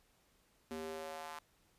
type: tone with high-pass filter sweep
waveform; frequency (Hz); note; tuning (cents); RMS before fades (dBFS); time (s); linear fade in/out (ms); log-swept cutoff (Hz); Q
square; 79.2; D#2; +31; -45; 0.71-1.39; 0; 280 to 1000; 2.3
effects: pink hiss -72 dBFS RMS until 1.78 s + resampled to 32000 Hz